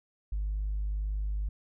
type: tone with tanh clipping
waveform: triangle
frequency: 51 Hz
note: G#1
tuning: 31 cents flat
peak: -29 dBFS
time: 0.32-1.49 s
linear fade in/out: 5 ms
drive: 5 dB
effects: none